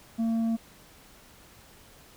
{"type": "tone with tanh clipping", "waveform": "sine", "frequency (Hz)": 227.2, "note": "A#3", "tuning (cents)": -44, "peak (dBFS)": -25, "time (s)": [0.18, 0.57], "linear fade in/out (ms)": 20, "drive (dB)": 5, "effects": ["pink hiss -54 dBFS RMS until 2.16 s"]}